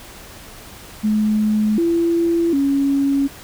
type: tone with pitch steps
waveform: sine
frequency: 213.6 / 337.3 / 277.6 Hz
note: G#3 / E4 / C#4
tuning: +49 / +40 / +3 cents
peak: -14 dBFS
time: 1.03-3.28 s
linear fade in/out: 20 ms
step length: 750 ms
effects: pink hiss -39 dBFS RMS until 3.43 s